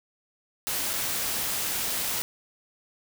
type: noise with dropouts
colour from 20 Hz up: white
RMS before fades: -29 dBFS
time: 0.67-2.22 s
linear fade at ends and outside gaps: 0 ms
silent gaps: 0.933-0.937 s
effects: none